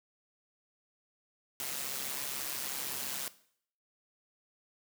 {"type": "noise with amplitude modulation", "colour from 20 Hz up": "white", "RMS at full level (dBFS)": -35, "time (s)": [1.6, 3.28], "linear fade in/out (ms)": 0, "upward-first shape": "sine", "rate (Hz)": 135, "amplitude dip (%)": 60, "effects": ["noise-tail reverb RT60 0.6 s tail -17 dB re dry", "high-pass 100 Hz 12 dB/octave"]}